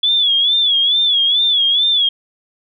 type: tone with vibrato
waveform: sine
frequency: 3407 Hz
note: G#7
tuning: 44 cents sharp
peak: -11 dBFS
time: 0.03-2.09 s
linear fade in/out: 5 ms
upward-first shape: sine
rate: 2.3 Hz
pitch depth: 99 cents each way
effects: none